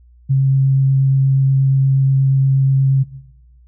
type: tone with vibrato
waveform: sine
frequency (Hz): 135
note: C#3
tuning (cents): -45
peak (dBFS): -10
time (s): 0.29-3.04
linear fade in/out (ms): 20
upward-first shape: triangle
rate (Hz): 8.4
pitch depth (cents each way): 10
effects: noise-tail reverb RT60 1.0 s tail -17 dB re dry + added 60 Hz sine -44 dBFS peak until 3.67 s